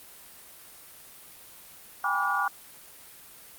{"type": "tone cluster", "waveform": "sine", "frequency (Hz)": [788, 830, 984, 1161, 1434], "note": ["G5", "G#5", "B5", "D6", "F6"], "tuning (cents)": [9, -1, -7, -20, 45], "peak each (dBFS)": [-32, -34, -33, -28, -29], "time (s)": [2.04, 2.48], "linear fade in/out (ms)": 2, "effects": ["white hiss -49 dBFS RMS until 3.58 s", "Opus 32 kbps"]}